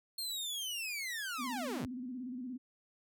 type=linear sweep; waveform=sawtooth; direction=down; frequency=4267 to 69.3 Hz; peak=-34 dBFS; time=0.18-1.86 s; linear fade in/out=5 ms
type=tone with vibrato; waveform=sine; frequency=251.2 Hz; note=B3; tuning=30 cents sharp; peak=-39 dBFS; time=1.38-2.58 s; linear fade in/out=20 ms; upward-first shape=square; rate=17 Hz; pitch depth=70 cents each way
effects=none